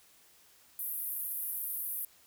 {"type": "band-pass noise", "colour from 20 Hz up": "white", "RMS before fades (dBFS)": -37, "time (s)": [0.79, 2.05], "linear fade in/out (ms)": 2, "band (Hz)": [11000, 15000], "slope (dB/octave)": 48, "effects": ["white hiss -62 dBFS RMS until 2.26 s"]}